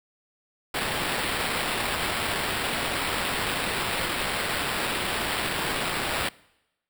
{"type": "noise with sample-and-hold", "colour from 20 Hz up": "white", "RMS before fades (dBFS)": -28, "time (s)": [0.74, 6.29], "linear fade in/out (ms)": 5, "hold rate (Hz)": 6300, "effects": ["noise-tail reverb RT60 0.9 s tail -23 dB re dry"]}